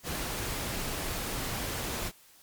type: noise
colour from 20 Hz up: pink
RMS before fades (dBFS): -34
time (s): 0.03-2.12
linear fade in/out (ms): 50
effects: white hiss -58 dBFS RMS until 2.42 s + MP3 96 kbps